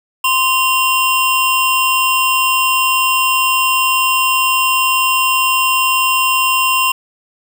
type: tone pair together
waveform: square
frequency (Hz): 1039 / 2779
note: C6 / F7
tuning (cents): -12 / -9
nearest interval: octave + perfect fourth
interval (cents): 1703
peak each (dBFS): -15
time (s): 0.24-6.92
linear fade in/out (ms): 5
effects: none